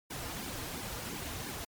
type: noise with flanger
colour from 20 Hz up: pink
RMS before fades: -40 dBFS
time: 0.1-1.65 s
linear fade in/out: 10 ms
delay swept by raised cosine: 1.5 to 5.4 ms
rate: 2.9 Hz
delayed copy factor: -0.85
effects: MP3 96 kbps